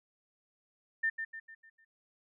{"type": "tone with echo", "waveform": "sine", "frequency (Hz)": 1800, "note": "A6", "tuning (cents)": 39, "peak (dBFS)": -27, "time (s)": [1.03, 1.1], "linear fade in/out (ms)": 10, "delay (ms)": 150, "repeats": 5, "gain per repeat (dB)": -7, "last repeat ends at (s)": 1.85, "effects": []}